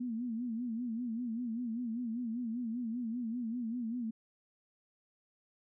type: tone with vibrato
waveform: sine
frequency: 235 Hz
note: A#3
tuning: 14 cents sharp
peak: -34 dBFS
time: 0-4.11 s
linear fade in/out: 10 ms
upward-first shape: sine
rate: 5.1 Hz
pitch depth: 110 cents each way
effects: none

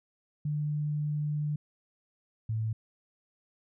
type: tone pair in turn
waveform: sine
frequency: 149.1 / 110.58 Hz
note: D3 / A2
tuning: +27 / +9 cents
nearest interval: perfect fourth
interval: 518 cents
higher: first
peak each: -28 dBFS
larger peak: neither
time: 0.45-1.56 / 2.49-2.73 s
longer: first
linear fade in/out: 5 ms
effects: none

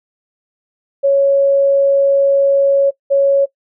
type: tone pair in turn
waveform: sine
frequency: 554.4 / 554.4 Hz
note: C#5 / C#5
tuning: 0 / 0 cents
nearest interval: unison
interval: 0 cents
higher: neither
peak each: -8 dBFS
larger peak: neither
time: 1.03-2.91 / 3.1-3.46 s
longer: first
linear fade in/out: 20 ms
effects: noise-tail reverb RT60 0.1 s tail -20 dB re dry

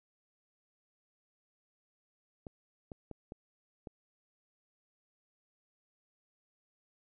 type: clicks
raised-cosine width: 2 ms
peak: -30 dBFS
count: 5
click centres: 2.468 / 2.918 / 3.113 / 3.321 / 3.872 s
effects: none

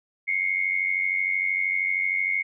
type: tone pair together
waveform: sine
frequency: 2114 / 2207 Hz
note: C7 / C#7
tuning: +17 / -8 cents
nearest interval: minor second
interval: 75 cents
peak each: -25 dBFS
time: 0.27-2.43 s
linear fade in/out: 20 ms
effects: none

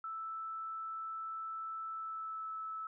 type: tone with pitch glide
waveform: sine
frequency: 1318.5 to 1307.1 Hz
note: E6 to E6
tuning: 0 to -15 cents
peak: -39 dBFS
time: 0.04-2.87 s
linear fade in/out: 2 ms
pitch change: -15 cents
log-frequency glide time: 1.9-2.52 s
effects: none

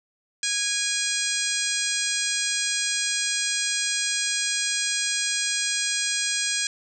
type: harmonic tone with a mistuned harmonic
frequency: 825 Hz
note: G#5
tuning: 12 cents flat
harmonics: 2 / 3 / 4 / 5 / 6 / 7 / 8 / 9 / 10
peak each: -32 / -32 / -32 / -32 / -32 / -32 / -32 / -32 / -32 dBFS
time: 0.43-6.67 s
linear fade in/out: 2 ms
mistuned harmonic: 3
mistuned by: -24 cents
effects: none

